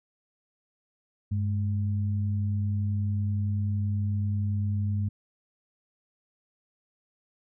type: tone pair together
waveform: sine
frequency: 99.3 / 209.9 Hz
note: G2 / G#3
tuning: +23 / +19 cents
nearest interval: octave + minor second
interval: 1296 cents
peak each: -25 / -34 dBFS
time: 1.31-5.09 s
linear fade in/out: 10 ms
effects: none